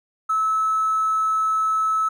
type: tone with hard clipping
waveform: triangle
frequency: 1300 Hz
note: E6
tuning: 24 cents flat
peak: -18 dBFS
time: 0.29-2.09 s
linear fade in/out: 10 ms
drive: 3 dB
effects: none